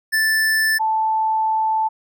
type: tone pair in turn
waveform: square / sine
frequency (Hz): 1760 / 878.1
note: A6 / A5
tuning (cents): 0 / -4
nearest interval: octave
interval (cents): 1204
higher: first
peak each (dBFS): -16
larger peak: neither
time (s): 0.12-0.79 / 0.79-1.89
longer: second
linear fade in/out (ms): 20
effects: none